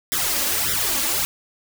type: noise with flanger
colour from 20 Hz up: white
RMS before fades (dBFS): -22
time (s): 0.12-1.25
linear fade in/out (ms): 0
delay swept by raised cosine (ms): 0.55 to 3.65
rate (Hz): 1.7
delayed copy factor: +1
effects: none